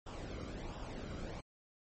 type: noise with flanger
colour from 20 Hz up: brown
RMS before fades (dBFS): -44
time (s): 0.06-1.41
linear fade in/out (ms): 10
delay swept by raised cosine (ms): 0.46 to 1.16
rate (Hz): 1.4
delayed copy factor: -0.55
effects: MP3 32 kbps